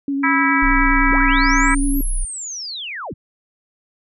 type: tone with vibrato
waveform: sine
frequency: 277.6 Hz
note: C#4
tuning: 3 cents sharp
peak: -18 dBFS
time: 0.08-2.01 s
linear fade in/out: 2 ms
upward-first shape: sine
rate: 9.7 Hz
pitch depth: 22 cents each way
type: harmonic tone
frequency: 326.9 Hz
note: E4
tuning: 14 cents flat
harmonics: 3 / 4 / 5 / 6 / 7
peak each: -21 / -21 / -21 / -21 / -21 dBFS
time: 0.23-1.75 s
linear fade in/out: 10 ms
type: tone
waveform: sine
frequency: 30.87 Hz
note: B0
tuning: in tune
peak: -17 dBFS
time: 0.62-2.25 s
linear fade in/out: 10 ms
type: linear two-way sweep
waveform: sine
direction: up then down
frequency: 32.76 to 11760 to 32.76 Hz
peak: -26 dBFS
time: 1.1-3.14 s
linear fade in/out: 10 ms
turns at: 1.98 s
effects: none